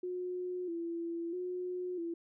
sine tone with vibrato, 349.2 Hz, F4, in tune, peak -35 dBFS, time 0.03-2.14 s, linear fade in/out 5 ms, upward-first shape square, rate 0.77 Hz, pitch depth 61 cents each way, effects none

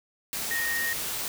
sine tone in noise, 1859 Hz, A#6, 5 cents flat, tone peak -27 dBFS, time 0.51-0.93 s, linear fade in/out 0 ms, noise white, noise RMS -32 dBFS, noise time 0.33-1.28 s, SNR +2 dB, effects none

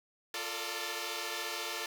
5% pulse chord, Bb major seventh, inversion second, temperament equal with one note detuned, 349.2 / 440 / 454.2 / 587.3 Hz, F4 / A4 / Bb4 / D5, 0 / 0 / -45 / 0 cents, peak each -30 dBFS, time 0.34-1.86 s, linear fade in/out 2 ms, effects none

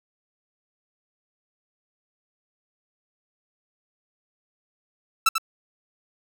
sawtooth tone with echo, 1324 Hz, E6, 7 cents sharp, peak -11 dBFS, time 5.26-5.29 s, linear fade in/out 5 ms, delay 92 ms, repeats 1, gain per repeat -7 dB, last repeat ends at 5.382 s, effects none

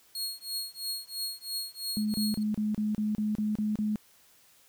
sawtooth tone with tremolo, 4302 Hz, C8, 47 cents sharp, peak -27 dBFS, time 0.15-2.43 s, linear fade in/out 2 ms, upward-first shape triangle, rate 3 Hz, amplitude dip 100%
sine tone bursts, 212.4 Hz, G#3, 39 cents sharp, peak -26 dBFS, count 10, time 1.97-3.958 s, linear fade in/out 0 ms, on 170 ms, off 32 ms
effects white hiss -61 dBFS RMS until 4.68 s

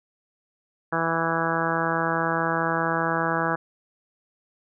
harmonic tone, 164.81 Hz, E3, in tune, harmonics 1 / 2 / 3 / 4 / 5 / 6 / 7 / 8 / 9 / 10, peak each -31 / -31 / -31 / -31 / -31 / -31 / -31 / -31 / -31 / -31 dBFS, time 0.92-3.56 s, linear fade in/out 10 ms, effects none

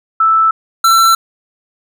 sine / square tone pair in turn, 1318.5 / 1343.1 Hz, E6 / E6, 0 / +32 cents, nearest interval unison, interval 32 cents, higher second, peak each -7 dBFS, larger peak neither, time 0.2-0.51 / 0.84-1.15 s, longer neither, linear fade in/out 5 ms, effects none

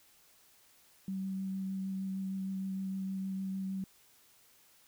sine tone with vibrato, 191.5 Hz, G3, 40 cents flat, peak -34 dBFS, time 1.08-3.84 s, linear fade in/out 2 ms, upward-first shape triangle, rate 6.5 Hz, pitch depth 13 cents each way, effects white hiss -64 dBFS RMS until 4.87 s

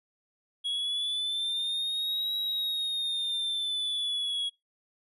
triangle exponential two-way sweep, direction up then down, 3322 to 3865 to 3322 Hz, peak -27 dBFS, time 0.64-4.5 s, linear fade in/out 20 ms, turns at 2.35 s, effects noise-tail reverb RT60 0.2 s tail -25 dB re dry + resampled to 32000 Hz

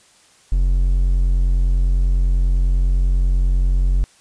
triangle tone, 45.05 Hz, F#1, 45 cents flat, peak -11 dBFS, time 0.52-4.04 s, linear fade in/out 0 ms, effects white hiss -52 dBFS RMS until 4.2 s + resampled to 22050 Hz

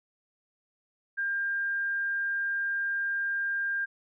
sine tone, 1600 Hz, G6, 35 cents sharp, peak -27 dBFS, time 1.17-3.86 s, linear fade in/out 20 ms, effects none

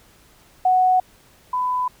sine tone pair in turn, 740 / 1000.4 Hz, F#5 / B5, 0 / +22 cents, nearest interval perfect fourth, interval 522 cents, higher second, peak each -13 / -19 dBFS, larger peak first, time 0.65-1 / 1.53-1.88 s, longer neither, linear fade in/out 5 ms, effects pink hiss -53 dBFS RMS until 2 s

